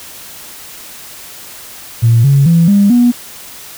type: tone with pitch steps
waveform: sine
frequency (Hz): 115.7 / 139.19 / 167.45 / 201.4 / 242.3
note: A#2 / C#3 / E3 / G3 / B3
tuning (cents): -13 / +7 / +27 / +47 / -33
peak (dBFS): -4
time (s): 2.02-3.12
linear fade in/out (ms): 20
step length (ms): 220
effects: tanh soft clip ceiling 0 dBFS + white hiss -32 dBFS RMS until 3.77 s